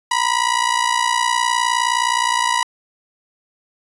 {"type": "ring-modulated tone", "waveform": "sawtooth", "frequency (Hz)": 973, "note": "B5", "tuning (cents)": -26, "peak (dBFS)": -9, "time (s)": [0.11, 2.63], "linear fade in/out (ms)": 2, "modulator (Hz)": 29.7, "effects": ["resampled to 24000 Hz"]}